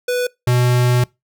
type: tone pair in turn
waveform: square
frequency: 493.9 / 123.47 Hz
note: B4 / B2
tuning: 0 / 0 cents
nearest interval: 2 octaves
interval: 2400 cents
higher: first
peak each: -17 / -13 dBFS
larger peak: second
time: 0.08-0.27 / 0.47-1.04 s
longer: second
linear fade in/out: 5 ms
effects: noise-tail reverb RT60 0.2 s tail -23 dB re dry